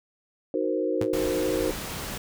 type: chord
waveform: sine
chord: C half-diminished seventh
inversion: first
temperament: equal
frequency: 311.1 / 370 / 466.2 / 523.3 Hz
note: Eb4 / Gb4 / Bb4 / C5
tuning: 0 / 0 / 0 / 0 cents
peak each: -29 dBFS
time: 0.54-1.71 s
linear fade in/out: 2 ms
type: tone with exponential decay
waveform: sawtooth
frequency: 110 Hz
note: A2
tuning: in tune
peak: -22 dBFS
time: 1.01-1.11 s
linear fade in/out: 5 ms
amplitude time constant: 21 ms
type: noise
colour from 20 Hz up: pink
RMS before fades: -34 dBFS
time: 1.13-2.18 s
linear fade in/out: 5 ms
effects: none